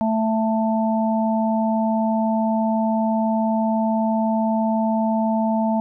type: harmonic tone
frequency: 221.5 Hz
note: A3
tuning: 12 cents sharp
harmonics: 1 / 3 / 4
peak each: -19 / -24 / -25 dBFS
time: 0.01-5.8 s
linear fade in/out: 0 ms
effects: none